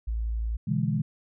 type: tone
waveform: sine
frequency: 55.9 Hz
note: A1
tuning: 28 cents sharp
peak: -26 dBFS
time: 0.07-0.57 s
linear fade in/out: 10 ms
type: chord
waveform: sine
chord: E dominant seventh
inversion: second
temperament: equal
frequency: 123.47 / 146.83 / 164.81 / 207.7 Hz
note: B2 / D3 / E3 / G#3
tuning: 0 / 0 / 0 / 0 cents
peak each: -29 dBFS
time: 0.67-1.02 s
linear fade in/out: 10 ms
effects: none